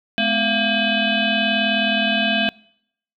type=tone with frequency modulation; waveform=sine; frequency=1608 Hz; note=G6; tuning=44 cents sharp; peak=-16 dBFS; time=0.18-2.49 s; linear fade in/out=0 ms; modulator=465 Hz; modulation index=3.8; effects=noise-tail reverb RT60 0.7 s tail -25 dB re dry